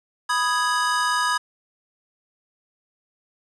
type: chord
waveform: square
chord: G# minor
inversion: first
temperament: equal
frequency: 987.8 / 1244.5 / 1661.2 Hz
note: B5 / D#6 / G#6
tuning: 0 / 0 / 0 cents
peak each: -25 dBFS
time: 0.29-1.38 s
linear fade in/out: 10 ms
effects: resampled to 24000 Hz + 8-bit